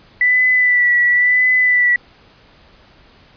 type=tone with vibrato; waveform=sine; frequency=1975.5 Hz; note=B6; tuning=in tune; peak=-10 dBFS; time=0.21-1.96 s; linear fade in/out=2 ms; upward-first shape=sine; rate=0.96 Hz; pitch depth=30 cents each way; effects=pink hiss -48 dBFS RMS until 3.36 s + resampled to 11025 Hz